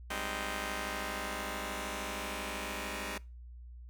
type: chord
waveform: 5% pulse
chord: Ab major seventh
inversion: third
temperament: just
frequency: 194.67 / 207.7 / 259.6 / 311.5 Hz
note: G3 / Ab3 / C4 / Eb4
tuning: -12 / 0 / -13 / +2 cents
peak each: -31 dBFS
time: 0.1-3.18 s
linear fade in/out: 5 ms
effects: noise-tail reverb RT60 0.3 s tail -23 dB re dry + added 60 Hz sine -46 dBFS peak until 3.89 s